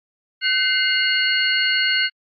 sine tone cluster, 1521 / 2095 / 2855 / 4349 Hz, F#6 / C7 / F7 / C#8, +47 / +2 / +37 / -34 cents, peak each -22 dBFS, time 0.41-2.1 s, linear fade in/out 50 ms, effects AAC 64 kbps

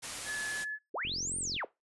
white noise, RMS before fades -39 dBFS, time 0.02-0.65 s, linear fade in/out 20 ms
sine tone, 1715 Hz, A6, 45 cents flat, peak -33 dBFS, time 0.25-0.79 s, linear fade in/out 50 ms
sine linear two-way sweep, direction up then down, 277.2 to 9210 to 277.2 Hz, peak -33 dBFS, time 0.94-1.65 s, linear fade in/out 5 ms, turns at 1.38 s
click train, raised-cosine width 3 ms, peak -33 dBFS, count 24, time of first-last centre 1.05-1.565 s, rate 44.7 Hz
effects noise-tail reverb RT60 0.2 s tail -19 dB re dry + resampled to 24000 Hz

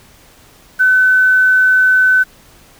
sine tone with quantisation, 1513 Hz, F#6, 38 cents sharp, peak -7 dBFS, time 0.79-2.24 s, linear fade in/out 20 ms, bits 6, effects pink hiss -45 dBFS RMS until 2.79 s

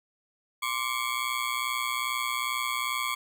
20% pulse ring-modulated tone, 1108.7 Hz, C#6, in tune, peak -20 dBFS, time 0.62-3.15 s, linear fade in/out 10 ms, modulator 61.2 Hz, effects none

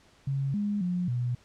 sine tone with pitch steps, 137.1 / 205.6 / 178.6 / 122.5 Hz, C#3 / G#3 / F3 / B2, -19 / -17 / +39 / -14 cents, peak -26 dBFS, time 0.27-1.35 s, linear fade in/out 5 ms, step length 270 ms, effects pink hiss -60 dBFS RMS until 1.44 s + low-pass 7000 Hz 12 dB/octave

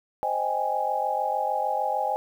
sine chord, Ab major seventh, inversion first, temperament equal, 523.3 / 622.3 / 784 / 830.6 Hz, C5 / Eb5 / G5 / Ab5, 0 / 0 / 0 / 0 cents, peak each -32 / -31 / -30 / -26 dBFS, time 0.23-2.16 s, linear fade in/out 0 ms, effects 9-bit

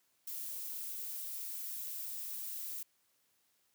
violet noise, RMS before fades -42 dBFS, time 0.27-2.83 s, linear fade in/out 5 ms, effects white hiss -75 dBFS RMS until 3.74 s + high-pass 80 Hz 12 dB/octave

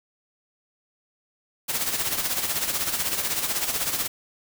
white noise with tremolo, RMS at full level -24 dBFS, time 1.68-4.08 s, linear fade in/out 20 ms, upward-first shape sine, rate 16 Hz, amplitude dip 60%, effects none

